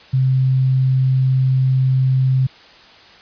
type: tone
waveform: sine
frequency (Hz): 131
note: C3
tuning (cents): +2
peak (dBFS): -12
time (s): 0.13-2.47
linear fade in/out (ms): 10
effects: white hiss -44 dBFS RMS until 3.21 s + resampled to 11025 Hz